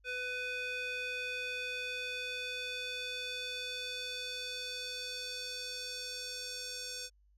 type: tone with band-pass filter sweep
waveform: square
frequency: 499.6 Hz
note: B4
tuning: 20 cents sharp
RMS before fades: -40 dBFS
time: 0.04-7.1 s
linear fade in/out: 50 ms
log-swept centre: 2200 to 5700 Hz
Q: 2.2
effects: added 50 Hz sine -64 dBFS peak until 7.37 s